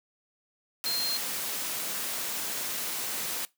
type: tone in noise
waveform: sine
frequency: 4186 Hz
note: C8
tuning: in tune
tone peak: -28 dBFS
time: 0.86-1.17 s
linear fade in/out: 0 ms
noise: white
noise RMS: -33 dBFS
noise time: 0.84-3.45 s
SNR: +2 dB
effects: noise-tail reverb RT60 0.2 s tail -21 dB re dry + high-pass 150 Hz 12 dB/octave